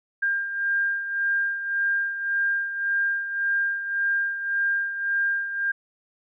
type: beating tone pair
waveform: sine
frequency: 1601 / 1602.8 Hz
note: G6 / G6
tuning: +36 / +38 cents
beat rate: 1.8 Hz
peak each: -23 / -30 dBFS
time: 0.22-5.72 s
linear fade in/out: 10 ms
effects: none